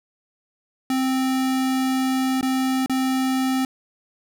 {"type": "tone with dropouts", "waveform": "square", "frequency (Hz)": 261.6, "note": "C4", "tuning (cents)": 0, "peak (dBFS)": -20, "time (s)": [0.9, 3.65], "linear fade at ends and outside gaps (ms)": 2, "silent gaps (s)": [[2.411, 2.428], [2.861, 2.896]], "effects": []}